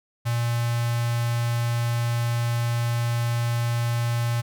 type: tone with notch filter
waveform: square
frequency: 118.5 Hz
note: A#2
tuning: 29 cents sharp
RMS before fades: -24 dBFS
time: 0.25-4.42 s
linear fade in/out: 20 ms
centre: 380 Hz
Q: 1
effects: none